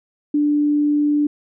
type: tone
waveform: sine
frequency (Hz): 294.4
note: D4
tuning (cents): +4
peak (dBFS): -14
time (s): 0.34-1.27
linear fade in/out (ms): 5
effects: none